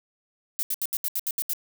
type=noise bursts; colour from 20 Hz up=violet; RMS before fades=-27 dBFS; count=9; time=0.59-1.534 s; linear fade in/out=0 ms; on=40 ms; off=73 ms; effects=none